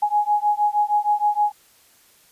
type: beating tone pair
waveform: sine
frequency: 830.6 / 837 Hz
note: G#5 / G#5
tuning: 0 / +13 cents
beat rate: 6.4 Hz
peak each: -20 dBFS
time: 0.02-1.52 s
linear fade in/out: 10 ms
effects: white hiss -55 dBFS RMS until 2.31 s + resampled to 32000 Hz